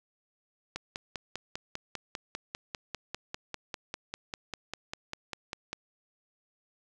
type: click train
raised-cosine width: 0.2 ms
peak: -18 dBFS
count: 26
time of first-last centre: 0.76-5.73 s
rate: 5.03 Hz
effects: none